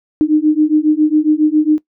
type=beating tone pair; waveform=sine; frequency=302.3 / 309.6 Hz; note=D#4 / D#4; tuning=-50 / -9 cents; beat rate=7.3 Hz; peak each=-12 dBFS; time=0.21-1.78 s; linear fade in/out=0 ms; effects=noise-tail reverb RT60 0.1 s tail -20 dB re dry